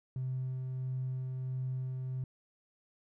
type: tone with tremolo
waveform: triangle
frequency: 129.4 Hz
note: C3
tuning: 19 cents flat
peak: -29 dBFS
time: 0.16-2.24 s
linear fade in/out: 2 ms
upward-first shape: sine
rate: 1.5 Hz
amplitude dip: 35%
effects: tanh soft clip ceiling -30 dBFS